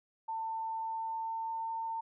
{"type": "tone with pitch glide", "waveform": "sine", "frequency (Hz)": [895, 903.8], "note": ["A5", "A5"], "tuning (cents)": [29, 46], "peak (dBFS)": -34, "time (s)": [0.28, 2.01], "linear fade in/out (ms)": 10, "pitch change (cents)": 17, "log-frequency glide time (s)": [0.77, 1.76], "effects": []}